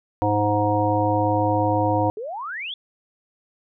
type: harmonic tone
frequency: 104.3 Hz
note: G#2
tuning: 8 cents sharp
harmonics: 1 / 3 / 5 / 7 / 9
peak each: -24 / -24 / -24 / -24 / -24 dBFS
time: 0.22-2.1 s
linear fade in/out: 0 ms
type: exponential sweep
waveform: sine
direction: up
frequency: 406.6 to 3533 Hz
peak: -28 dBFS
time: 2.17-2.74 s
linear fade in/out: 2 ms
effects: none